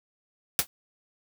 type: noise with exponential decay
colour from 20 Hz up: white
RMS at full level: -18 dBFS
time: 0.59-0.67 s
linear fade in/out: 0 ms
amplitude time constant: 16 ms
effects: none